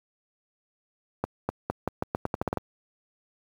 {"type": "accelerating click train", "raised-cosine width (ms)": 1, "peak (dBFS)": -12, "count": 12, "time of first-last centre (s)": [1.24, 2.573], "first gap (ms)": 250, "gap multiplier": 0.84, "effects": ["high-pass 60 Hz 12 dB/octave", "8-bit"]}